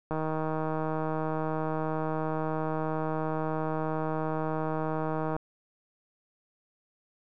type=click train; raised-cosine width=1 ms; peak=-18 dBFS; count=826; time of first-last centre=0.11-5.365 s; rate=157 Hz; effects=none